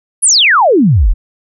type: exponential sweep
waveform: sine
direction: down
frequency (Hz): 11175 to 32.7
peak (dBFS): -5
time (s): 0.22-1.14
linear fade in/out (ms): 20
effects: none